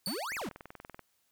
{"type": "tone with exponential decay", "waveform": "sawtooth", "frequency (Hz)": 4493, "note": "C#8", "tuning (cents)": 23, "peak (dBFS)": -29, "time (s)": [0.06, 0.44], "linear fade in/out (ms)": 1, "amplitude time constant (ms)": 82}
{"type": "exponential two-way sweep", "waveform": "square", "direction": "up then down", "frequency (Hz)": [164.81, 2654, 164.81], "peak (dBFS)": -36, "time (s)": [0.07, 0.49], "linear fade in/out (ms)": 2, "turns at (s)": 0.35}
{"type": "click train", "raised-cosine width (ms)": 0.5, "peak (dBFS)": -30, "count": 15, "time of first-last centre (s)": [0.32, 0.993], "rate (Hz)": 20.8}
{"effects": ["white hiss -74 dBFS RMS until 1.31 s"]}